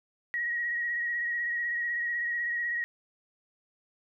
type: tone with vibrato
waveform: sine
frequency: 1900 Hz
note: A#6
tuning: 33 cents sharp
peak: -28 dBFS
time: 0.34-2.84 s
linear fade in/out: 0 ms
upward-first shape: triangle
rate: 16 Hz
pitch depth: 33 cents each way
effects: none

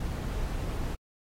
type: noise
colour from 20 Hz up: brown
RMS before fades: -32 dBFS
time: 0-0.95 s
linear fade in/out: 5 ms
effects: AAC 48 kbps

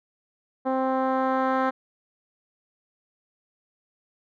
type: tone with low-pass filter sweep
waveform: 10% pulse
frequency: 262.2 Hz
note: C4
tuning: 4 cents sharp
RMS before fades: -24 dBFS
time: 0.65-1.71 s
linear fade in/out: 20 ms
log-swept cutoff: 760 to 1500 Hz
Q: 1
effects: none

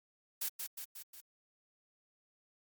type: noise with echo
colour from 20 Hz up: blue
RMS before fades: -36 dBFS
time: 0.41-0.49 s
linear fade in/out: 10 ms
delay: 180 ms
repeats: 4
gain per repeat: -4 dB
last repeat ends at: 1.21 s
effects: Opus 48 kbps

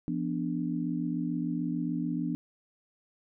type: chord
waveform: sine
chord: B diminished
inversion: second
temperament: equal with one note detuned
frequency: 170.82 / 246.9 / 293.7 Hz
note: F3 / B3 / D4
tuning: -38 / 0 / 0 cents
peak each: -33 dBFS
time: 0.08-2.35 s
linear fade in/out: 0 ms
effects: none

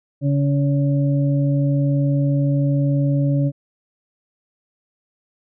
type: harmonic tone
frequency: 141 Hz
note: C#3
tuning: 30 cents sharp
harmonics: 1 / 2 / 4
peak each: -16 / -22 / -28 dBFS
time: 0.21-3.52 s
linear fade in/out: 50 ms
effects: none

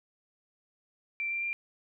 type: tone with pitch steps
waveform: sine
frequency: 2349 / 2365 / 2382 Hz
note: D7 / D7 / D7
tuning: 0 / +12 / +24 cents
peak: -30 dBFS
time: 1.2-1.53 s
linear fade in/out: 0 ms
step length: 110 ms
effects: none

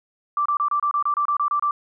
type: tone bursts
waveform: sine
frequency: 1171 Hz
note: D6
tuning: 5 cents flat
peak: -18 dBFS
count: 12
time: 0.37-1.71 s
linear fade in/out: 2 ms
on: 86 ms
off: 28 ms
effects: none

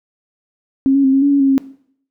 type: tone with pitch steps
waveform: sine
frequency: 270.1 / 276.7 / 266.2 / 271.5 / 283.6 / 281.1 / 272.4 / 269.8 Hz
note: C#4 / C#4 / C4 / C#4 / C#4 / C#4 / C#4 / C#4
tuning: -45 / -3 / +30 / -36 / +40 / +24 / -30 / -47 cents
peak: -9 dBFS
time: 0.86-1.58 s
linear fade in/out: 0 ms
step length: 90 ms
effects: noise-tail reverb RT60 0.6 s tail -18 dB re dry

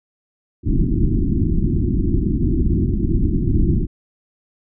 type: low-pass noise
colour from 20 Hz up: pink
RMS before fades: -17 dBFS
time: 0.63-3.87 s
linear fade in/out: 50 ms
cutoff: 360 Hz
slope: 96 dB/octave
effects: none

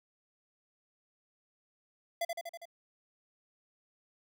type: tone with echo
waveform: square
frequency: 678 Hz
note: E5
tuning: 49 cents sharp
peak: -31 dBFS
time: 2.21-2.25 s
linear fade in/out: 5 ms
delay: 81 ms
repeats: 5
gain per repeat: -3 dB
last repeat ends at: 2.655 s
effects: none

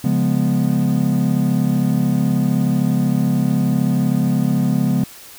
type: chord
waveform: triangle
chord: C# dominant seventh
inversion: none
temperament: equal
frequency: 138.59 / 174.61 / 207.7 / 246.9 Hz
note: C#3 / E#3 / G#3 / B3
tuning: 0 / 0 / 0 / 0 cents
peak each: -18 dBFS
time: 0.04-5.04 s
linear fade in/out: 5 ms
effects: white hiss -40 dBFS RMS until 5.38 s

